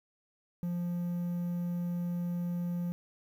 triangle tone, 174.61 Hz, F3, in tune, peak -29 dBFS, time 0.63-2.92 s, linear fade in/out 0 ms, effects 10-bit

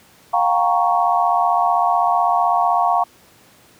sine chord, G half-diminished seventh, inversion third, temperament equal with one note detuned, 708.2 / 784 / 932.3 / 1108.7 Hz, F5 / G5 / Bb5 / Db6, +24 / 0 / 0 / 0 cents, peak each -17 / -22 / -20 / -20 dBFS, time 0.33-3.04 s, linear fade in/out 10 ms, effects pink hiss -50 dBFS RMS until 3.79 s + high-pass 100 Hz 12 dB/octave

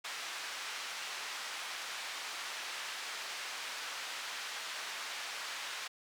pink band-pass noise, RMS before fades -42 dBFS, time 0.04-5.88 s, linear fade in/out 10 ms, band 1200 to 5900 Hz, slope 12 dB/octave, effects none

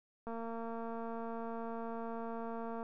click train, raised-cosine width 1 ms, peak -30 dBFS, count 587, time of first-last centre 0.27-2.829 s, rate 229 Hz, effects none

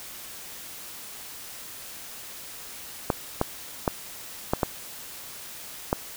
clicks, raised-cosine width 1 ms, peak -7 dBFS, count 6, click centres 3.102 / 3.414 / 3.878 / 4.535 / 4.632 / 5.929 s, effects white hiss -41 dBFS RMS until 6.16 s

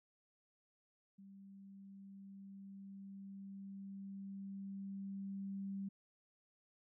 sine tone with level ramp, 196 Hz, G3, in tune, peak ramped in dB -55 to -40 dBFS, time 1.18-5.89 s, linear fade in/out 10 ms, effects none

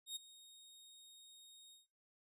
sawtooth tone with ADSR envelope, 3729 Hz, A#7, in tune, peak -37 dBFS, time 0.06-1.87 s, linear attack 100 ms, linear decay 14 ms, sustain -18 dB, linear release 150 ms, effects noise-tail reverb RT60 0.4 s tail -24 dB re dry + resampled to 32000 Hz

